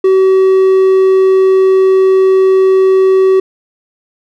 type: tone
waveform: triangle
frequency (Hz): 380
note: F#4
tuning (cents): +46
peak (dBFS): -3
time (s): 0.04-3.4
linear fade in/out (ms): 5
effects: none